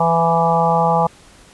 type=harmonic tone with a mistuned harmonic; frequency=166.7 Hz; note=E3; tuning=20 cents sharp; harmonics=1 / 3 / 4 / 5 / 6 / 7; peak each=-20 / -21 / -20 / -16 / -22 / -22 dBFS; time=0-1.07 s; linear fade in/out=5 ms; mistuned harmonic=6; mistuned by=-20 cents; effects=pink hiss -46 dBFS RMS until 1.53 s + resampled to 24000 Hz